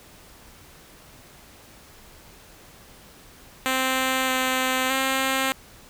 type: tone with pitch steps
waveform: 5% pulse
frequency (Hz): 261 / 258.8 / 265.8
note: C4 / C4 / C4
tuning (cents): -4 / -19 / +27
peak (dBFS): -10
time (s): 3.66-5.52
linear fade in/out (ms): 0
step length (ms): 620
effects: pink hiss -49 dBFS RMS until 5.89 s